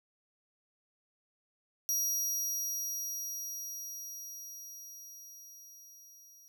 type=tone with level ramp; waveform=sawtooth; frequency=5740 Hz; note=F8; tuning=47 cents sharp; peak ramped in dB=-26 to -53 dBFS; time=1.89-6.48 s; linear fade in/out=0 ms; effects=none